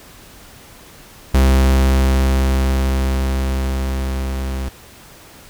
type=tone with level ramp; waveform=45% pulse; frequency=66 Hz; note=C2; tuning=16 cents sharp; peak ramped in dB=-9 to -21 dBFS; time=1.34-4.69 s; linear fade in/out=5 ms; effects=pink hiss -42 dBFS RMS until 5.49 s

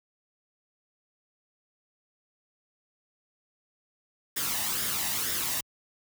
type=noise with flanger; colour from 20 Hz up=white; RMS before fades=-30 dBFS; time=4.36-5.61 s; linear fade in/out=10 ms; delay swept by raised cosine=0.57 to 1.08 ms; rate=2.1 Hz; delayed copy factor=+0.55; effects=high-pass 60 Hz 12 dB/octave

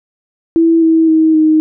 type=tone with pitch steps; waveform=sine; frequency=329.9 / 323.9 / 317.9 / 312.1 Hz; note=E4 / E4 / D#4 / D#4; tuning=+1 / -30 / +37 / +5 cents; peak=-6 dBFS; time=0.56-1.6 s; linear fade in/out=0 ms; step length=260 ms; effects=none

